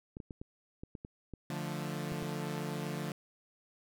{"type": "clicks", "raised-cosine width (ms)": 3, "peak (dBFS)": -30, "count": 10, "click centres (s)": [0.169, 0.202, 0.308, 0.415, 0.835, 0.952, 1.049, 1.337, 2.121, 2.227]}
{"type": "chord", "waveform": "sawtooth", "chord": "D minor", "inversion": "none", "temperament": "equal", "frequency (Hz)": [146.83, 174.61, 220], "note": ["D3", "F3", "A3"], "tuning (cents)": [0, 0, 0], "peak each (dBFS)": [-35, -36, -39], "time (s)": [1.5, 3.12], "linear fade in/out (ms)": 2}
{"effects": []}